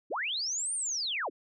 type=linear two-way sweep; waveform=sine; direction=up then down; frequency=207.7 to 9210 to 207.7 Hz; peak=-30 dBFS; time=0.1-1.3 s; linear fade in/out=20 ms; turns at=0.74 s; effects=none